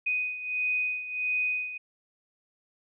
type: beating tone pair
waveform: sine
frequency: 2494 / 2495.5 Hz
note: D#7 / D#7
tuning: +3 / +5 cents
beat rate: 1.5 Hz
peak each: -28 / -33 dBFS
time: 0.06-1.78 s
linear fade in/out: 10 ms
effects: none